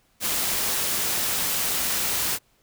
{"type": "noise", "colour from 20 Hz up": "white", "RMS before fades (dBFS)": -25, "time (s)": [0.2, 2.39], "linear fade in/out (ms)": 50, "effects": ["pink hiss -64 dBFS RMS until 2.62 s"]}